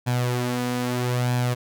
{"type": "tone with flanger", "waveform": "sawtooth", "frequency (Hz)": 123.47, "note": "B2", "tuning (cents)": 0, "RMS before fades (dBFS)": -24, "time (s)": [0.06, 1.55], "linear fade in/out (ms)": 20, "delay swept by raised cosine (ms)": [1.2, 4.2], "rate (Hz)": 0.78, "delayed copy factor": 0.55, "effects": []}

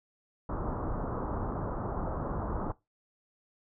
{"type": "low-pass noise", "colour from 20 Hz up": "pink", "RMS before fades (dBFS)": -34, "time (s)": [0.49, 2.72], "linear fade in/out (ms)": 5, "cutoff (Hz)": 1300, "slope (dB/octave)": 48, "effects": ["noise-tail reverb RT60 0.2 s tail -19 dB re dry"]}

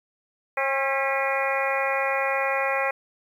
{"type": "harmonic tone with a mistuned harmonic", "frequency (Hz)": 270.6, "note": "C#4", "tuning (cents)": -42, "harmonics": [2, 3, 4, 5, 6, 7, 8, 9], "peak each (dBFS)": [-27, -29, -31, -33, -34, -29, -34, -31], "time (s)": [0.57, 2.91], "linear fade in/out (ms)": 5, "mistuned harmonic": 7, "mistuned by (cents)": 51, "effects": ["9-bit"]}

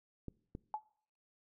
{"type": "clicks", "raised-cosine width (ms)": 3, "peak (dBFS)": -30, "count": 2, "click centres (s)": [0.283, 0.551]}
{"type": "tone with exponential decay", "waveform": "sine", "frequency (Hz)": 856, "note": "A5", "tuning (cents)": -48, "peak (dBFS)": -31, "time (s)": [0.74, 0.83], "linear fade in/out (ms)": 1, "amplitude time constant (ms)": 19}
{"effects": ["noise-tail reverb RT60 0.6 s tail -23 dB re dry"]}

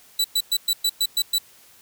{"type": "tone bursts", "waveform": "sawtooth", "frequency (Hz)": 3951, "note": "B7", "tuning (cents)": 0, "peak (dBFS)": -15, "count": 8, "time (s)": [0.19, 1.384], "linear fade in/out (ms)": 5, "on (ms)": 53, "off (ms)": 110, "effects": ["white hiss -52 dBFS RMS until 1.81 s"]}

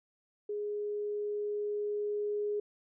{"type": "tone with level ramp", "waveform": "sine", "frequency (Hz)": 415.3, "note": "G#4", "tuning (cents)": 0, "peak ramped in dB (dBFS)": [-33, -30], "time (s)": [0.49, 2.6], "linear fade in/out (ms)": 5, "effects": []}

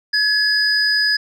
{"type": "tone pair together", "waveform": "sine", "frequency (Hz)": [1700, 4975], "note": ["G#6", "D#8"], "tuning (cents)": [40, -1], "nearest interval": "octave + perfect fifth", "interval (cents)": 1859, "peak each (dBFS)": -16, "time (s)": [0.13, 1.17], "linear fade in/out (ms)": 10, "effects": ["tanh soft clip ceiling -7 dBFS"]}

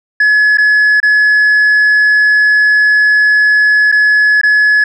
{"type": "tone with dropouts", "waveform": "sine", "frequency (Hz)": 1700, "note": "G#6", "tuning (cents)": 40, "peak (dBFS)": -3, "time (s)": [0.2, 4.84], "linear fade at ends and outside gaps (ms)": 5, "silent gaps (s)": [[0.573, 0.582], [1.002, 1.029], [3.917, 3.923], [4.414, 4.433]], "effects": ["tanh soft clip ceiling -5 dBFS"]}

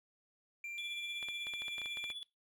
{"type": "tone", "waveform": "triangle", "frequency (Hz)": 2370, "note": "D7", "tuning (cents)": 15, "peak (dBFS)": -39, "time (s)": [0.64, 2.12], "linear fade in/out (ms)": 2}
{"type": "tone with tremolo", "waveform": "triangle", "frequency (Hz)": 3430, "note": "A7", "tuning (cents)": -45, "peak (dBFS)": -39, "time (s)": [0.78, 2.23], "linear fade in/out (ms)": 0, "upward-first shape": "sine", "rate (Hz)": 16, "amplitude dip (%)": 60}
{"type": "clicks", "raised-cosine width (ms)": 0.3, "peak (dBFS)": -32, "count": 12, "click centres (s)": [1.228, 1.286, 1.469, 1.537, 1.62, 1.682, 1.782, 1.817, 1.859, 1.972, 2.041, 2.102]}
{"effects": ["noise-tail reverb RT60 0.2 s tail -20 dB re dry"]}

